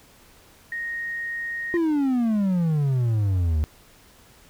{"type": "tone", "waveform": "sine", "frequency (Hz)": 1864.7, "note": "A#6", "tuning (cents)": 0, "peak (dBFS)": -27, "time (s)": [0.72, 1.77], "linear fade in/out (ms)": 2}
{"type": "exponential sweep", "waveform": "triangle", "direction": "down", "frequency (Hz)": [351.2, 73.42], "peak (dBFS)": -17, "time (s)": [1.74, 3.64], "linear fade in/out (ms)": 0}
{"effects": ["pink hiss -53 dBFS RMS until 4.49 s"]}